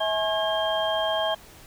sine tone cluster, 646 / 845 / 1080 / 1631 / 3193 Hz, E5 / G#5 / C#6 / G#6 / G7, -35 / +30 / -45 / -32 / +31 cents, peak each -25 / -30 / -33 / -34 / -29 dBFS, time 0-1.35 s, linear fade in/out 10 ms, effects pink hiss -49 dBFS RMS until 1.66 s

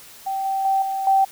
sine tone with level steps, 776 Hz, G5, 18 cents flat, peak -22 / -20 / -16 / -22 / -13 dBFS, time 0.26-1.25 s, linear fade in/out 10 ms, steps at 0.45 / 0.65 / 0.82 / 1.07 s, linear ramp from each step 2 ms, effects white hiss -44 dBFS RMS until 1.31 s

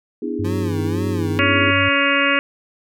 sine chord, E dominant seventh, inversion second, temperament just, 247.2 / 296.7 / 329.6 / 412 Hz, B3 / D4 / E4 / G#4, +2 / +18 / 0 / -14 cents, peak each -27 dBFS, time 0.22-1.71 s, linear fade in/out 5 ms
sine tone, 98 Hz, G2, in tune, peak -22 dBFS, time 0.39-1.89 s, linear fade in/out 5 ms
25% pulse tone with vibrato, 170.9 Hz, F3, 37 cents flat, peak -22 dBFS, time 0.44-1.39 s, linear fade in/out 10 ms, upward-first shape sine, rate 2 Hz, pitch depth 150 cents each way
harmonic tone, 280.3 Hz, C#4, 19 cents sharp, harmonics 1 / 2 / 4 / 5 / 6 / 7 / 8 / 9 / 10, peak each -23 / -23 / -23 / -23 / -23 / -23 / -23 / -23 / -23 dBFS, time 1.39-2.39 s, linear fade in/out 0 ms
effects none

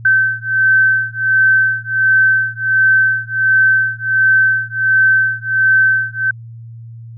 sine beating tone pair, 1542 / 1543.4 Hz, G6 / G6, -29 / -27 cents, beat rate 1.4 Hz, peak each -13 dBFS, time 0.05-6.31 s, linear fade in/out 5 ms, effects added 115 Hz sine -30 dBFS peak until 7.17 s

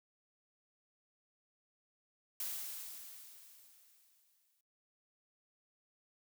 blue noise with exponential decay, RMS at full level -39 dBFS, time 2.4-4.61 s, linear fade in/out 2 ms, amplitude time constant 480 ms, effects noise-tail reverb RT60 0.3 s tail -24 dB re dry

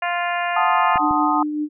harmonic tone, 349.2 Hz, F4, in tune, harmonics 2 / 3 / 4 / 5 / 6 / 7 / 8, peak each -23 / -27 / -30 / -27 / -32 / -32 / -34 dBFS, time 0.02-0.98 s, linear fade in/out 5 ms
sine chord, F# diminished seventh, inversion none, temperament equal, 740 / 880 / 1046.5 / 1244.5 Hz, F#5 / A5 / C6 / Eb6, 0 / 0 / 0 / 0 cents, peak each -23 / -21 / -24 / -21 dBFS, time 0.56-1.43 s, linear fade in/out 5 ms
clicks, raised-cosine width 3 ms, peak -18 dBFS, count 2, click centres 0.958 / 1.11 s
sine tone with tremolo, 300 Hz, D4, 37 cents sharp, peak -19 dBFS, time 0.99-1.69 s, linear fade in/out 50 ms, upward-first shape triangle, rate 5.2 Hz, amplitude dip 40%
effects none

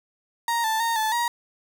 35% pulse tone with pitch steps, 934 / 882 / 922 / 872 / 949 Hz, A#5 / A5 / A#5 / A5 / A#5, +3 / +4 / -19 / -16 / +31 cents, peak -20 dBFS, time 0.48-1.28 s, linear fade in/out 2 ms, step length 160 ms, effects none

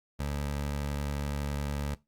20% pulse tone with vibrato, 71.7 Hz, D2, 41 cents flat, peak -26 dBFS, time 0.19-1.95 s, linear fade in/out 10 ms, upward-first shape triangle, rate 10 Hz, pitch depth 10 cents each way, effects noise-tail reverb RT60 0.2 s tail -18 dB re dry + Opus 48 kbps

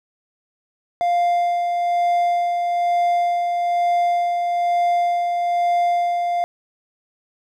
triangle tone with tremolo, 699 Hz, F5, 1 cent sharp, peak -13 dBFS, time 1.01-6.44 s, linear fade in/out 0 ms, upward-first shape sine, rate 1.1 Hz, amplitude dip 35%, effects none

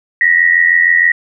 sine tone pair together, 1864.7 / 1951.1 Hz, A#6 / B6, 0 / -22 cents, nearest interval minor second, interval 78 cents, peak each -10 dBFS, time 0.21-1.12 s, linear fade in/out 2 ms, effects none

